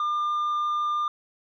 sine tone with tanh clipping, 1201 Hz, D6, 38 cents sharp, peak -24 dBFS, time 0-1.08 s, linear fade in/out 2 ms, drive 3 dB, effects none

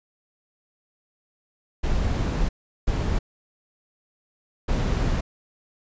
brown noise bursts at uneven times, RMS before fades -23 dBFS, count 3, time 1.83-2.49 / 2.87-3.19 / 4.68-5.21 s, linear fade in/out 10 ms, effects resampled to 16000 Hz

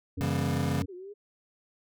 harmonic tone, 92.5 Hz, F#2, in tune, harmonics 1 / 3 / 5, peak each -33 / -35 / -46 dBFS, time 0.17-0.86 s, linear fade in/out 10 ms
square chord, C# diminished seventh, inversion none, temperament just, 138.59 / 166.31 / 199.57 / 239.5 Hz, C#3 / E3 / G3 / Bb3, 0 / +16 / +31 / +47 cents, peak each -31 / -35 / -36 / -36 dBFS, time 0.21-0.82 s, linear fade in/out 0 ms
sine linear two-way sweep, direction down then up, 419.5 to 350.3 to 419.5 Hz, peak -40 dBFS, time 0.88-1.14 s, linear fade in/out 20 ms, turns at 0.94 s
effects none

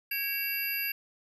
sine tone cluster, 1648 / 2267 / 2718 / 4787 / 11910 Hz, G#6 / C#7 / F7 / D8 / F#9, -14 / +38 / -48 / +32 / +10 cents, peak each -39 / -39 / -34 / -39 / -33 dBFS, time 0.11-0.92 s, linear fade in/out 5 ms, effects none

